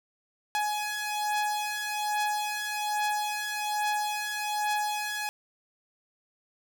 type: beating tone pair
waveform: sawtooth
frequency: 839 / 840.2 Hz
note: G#5 / G#5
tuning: +17 / +20 cents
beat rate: 1.2 Hz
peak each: -29 / -26 dBFS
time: 0.55-5.29 s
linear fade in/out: 0 ms
effects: none